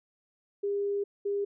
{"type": "tone pair in turn", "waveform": "sine", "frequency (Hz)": [403.4, 403.4], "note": ["G4", "G4"], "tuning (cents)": [50, 50], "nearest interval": "unison", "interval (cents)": 0, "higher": "neither", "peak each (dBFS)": [-27, -27], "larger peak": "neither", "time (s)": [[0.63, 1.04], [1.25, 1.45]], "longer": "first", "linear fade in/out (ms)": 10, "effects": []}